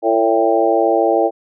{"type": "harmonic tone with a mistuned harmonic", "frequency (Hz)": 113, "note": "A2", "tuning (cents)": 47, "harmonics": [3, 4, 5, 6, 7], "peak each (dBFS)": [-18, -18, -18, -18, -18], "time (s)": [0.02, 1.31], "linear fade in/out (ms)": 50, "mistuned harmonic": 6, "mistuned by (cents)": -36, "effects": []}